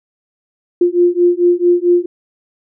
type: beating tone pair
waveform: sine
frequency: 349.2 / 353.7 Hz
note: F4 / F4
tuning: 0 / +22 cents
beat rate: 4.5 Hz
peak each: -12 dBFS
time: 0.81-2.06 s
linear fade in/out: 5 ms
effects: none